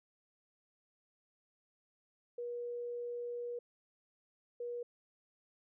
sine tone bursts at uneven times, 480.6 Hz, B4, 47 cents flat, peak -38 dBFS, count 2, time 2.38-3.59 / 4.6-4.83 s, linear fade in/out 5 ms, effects none

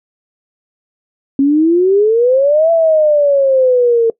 sine exponential two-way sweep, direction up then down, 270 to 671 to 451.4 Hz, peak -7 dBFS, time 1.39-4.1 s, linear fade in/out 2 ms, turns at 2.71 s, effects noise-tail reverb RT60 0.1 s tail -21 dB re dry

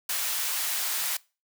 white high-pass noise, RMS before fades -29 dBFS, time 0.09-1.17 s, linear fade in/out 5 ms, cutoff 840 Hz, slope 12 dB/octave, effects noise-tail reverb RT60 0.3 s tail -22 dB re dry

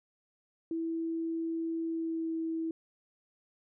sine tone with pitch glide, 328.5 to 325.3 Hz, E4 to E4, -6 to -23 cents, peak -31 dBFS, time 0.71-2.71 s, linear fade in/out 2 ms, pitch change -17 cents, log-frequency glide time 1.84-2.34 s, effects none

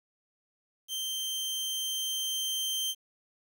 sawtooth tone with level ramp, 3136 Hz, G7, in tune, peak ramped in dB -29 to -26 dBFS, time 0.88-2.95 s, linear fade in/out 50 ms, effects 9-bit

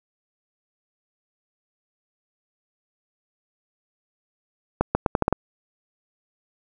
accelerating click train, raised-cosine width 1 ms, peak -4 dBFS, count 7, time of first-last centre 4.81-5.326 s, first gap 140 ms, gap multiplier 0.8, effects none

